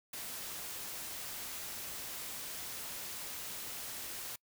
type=noise; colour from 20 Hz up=white; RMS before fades=-43 dBFS; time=0.13-4.36 s; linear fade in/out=5 ms; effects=noise-tail reverb RT60 0.1 s tail -26 dB re dry